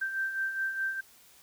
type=beating tone pair; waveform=sine; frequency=1562 / 1566.8 Hz; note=G6 / G6; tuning=-7 / -1 cents; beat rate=4.8 Hz; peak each=-38 / -30 dBFS; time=0.01-1.01 s; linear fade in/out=10 ms; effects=white hiss -58 dBFS RMS until 1.42 s